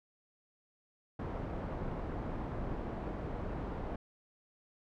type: low-pass noise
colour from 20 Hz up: pink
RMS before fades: -39 dBFS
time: 1.19-3.96 s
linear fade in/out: 5 ms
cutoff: 910 Hz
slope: 12 dB/octave
effects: none